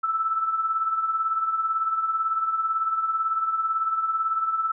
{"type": "tone with tremolo", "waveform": "sine", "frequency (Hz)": 1318.5, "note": "E6", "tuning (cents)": 0, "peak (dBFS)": -19, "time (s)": [0.03, 4.72], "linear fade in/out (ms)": 10, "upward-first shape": "triangle", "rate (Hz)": 18, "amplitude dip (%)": 65, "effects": []}